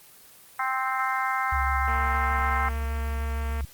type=harmonic tone; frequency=261.9 Hz; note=C4; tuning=2 cents sharp; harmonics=3 / 4 / 5 / 6 / 7 / 8; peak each=-30 / -29 / -29 / -33 / -36 / -33 dBFS; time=0.59-2.69 s; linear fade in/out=5 ms
type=tone with vibrato; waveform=sine; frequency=69.3 Hz; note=C#2; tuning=in tune; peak=-26 dBFS; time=1.52-3.65 s; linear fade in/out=5 ms; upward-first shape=sine; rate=6.5 Hz; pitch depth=38 cents each way
type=click train; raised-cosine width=0.5 ms; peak=-24 dBFS; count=395; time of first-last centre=1.88-3.608 s; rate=228 Hz
effects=white hiss -51 dBFS RMS until 3.73 s + Opus 24 kbps